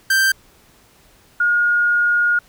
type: tone pair in turn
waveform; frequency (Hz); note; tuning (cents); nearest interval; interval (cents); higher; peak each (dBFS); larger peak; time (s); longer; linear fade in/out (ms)
45% pulse / sine; 1568 / 1431.6; G6 / F6; 0 / +42; major second; 158; first; -13; neither; 0.1-0.32 / 1.4-2.39; second; 5
effects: pink hiss -52 dBFS RMS until 2.48 s